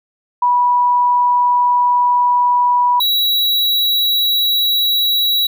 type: tone pair in turn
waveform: sine / square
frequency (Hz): 978 / 3895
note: B5 / B7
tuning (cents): -17 / -25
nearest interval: 2 octaves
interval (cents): 2392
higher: second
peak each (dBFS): -10 / -13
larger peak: first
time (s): 0.42-3 / 3-5.47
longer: first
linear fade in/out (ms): 5
effects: none